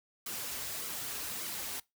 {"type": "noise with flanger", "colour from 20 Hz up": "white", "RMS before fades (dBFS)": -39, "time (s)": [0.26, 1.8], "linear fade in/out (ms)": 5, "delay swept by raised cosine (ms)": [1.1, 6.5], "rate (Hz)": 1.7, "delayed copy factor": -0.65, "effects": ["noise-tail reverb RT60 0.2 s tail -22 dB re dry"]}